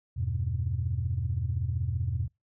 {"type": "chord", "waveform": "sine", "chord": "E minor", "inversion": "none", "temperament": "equal", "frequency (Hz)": [82.41, 98, 123.47], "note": ["E2", "G2", "B2"], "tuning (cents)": [0, 0, 0], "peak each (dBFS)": -31, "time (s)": [0.16, 2.28], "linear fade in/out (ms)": 20, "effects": ["noise-tail reverb RT60 0.2 s tail -26 dB re dry", "tanh soft clip ceiling -18 dBFS"]}